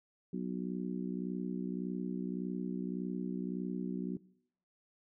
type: harmonic tone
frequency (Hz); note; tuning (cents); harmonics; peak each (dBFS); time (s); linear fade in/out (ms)
61.74; B1; 0; 3 / 4 / 5 / 6; -37 / -40 / -44 / -44; 0.33-4.17; 5
effects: noise-tail reverb RT60 0.7 s tail -21 dB re dry